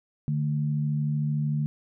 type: tone pair together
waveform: sine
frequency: 147.76 / 221.1 Hz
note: D3 / A3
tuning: +11 / +9 cents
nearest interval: perfect fifth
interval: 698 cents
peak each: -24 / -32 dBFS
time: 0.28-1.66 s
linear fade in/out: 0 ms
effects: none